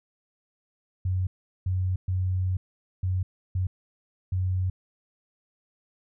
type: tone bursts at uneven times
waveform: sine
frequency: 92.5 Hz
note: F#2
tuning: in tune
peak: -23 dBFS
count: 6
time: 1.05-1.27 / 1.66-1.96 / 2.08-2.57 / 3.03-3.23 / 3.55-3.67 / 4.32-4.7 s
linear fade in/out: 5 ms
effects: none